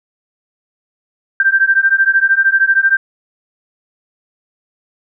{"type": "beating tone pair", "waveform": "sine", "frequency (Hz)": [1568, 1581], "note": ["G6", "G6"], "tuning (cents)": [0, 14], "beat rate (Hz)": 13, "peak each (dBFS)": -12, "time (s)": [1.4, 2.97], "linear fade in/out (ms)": 2, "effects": []}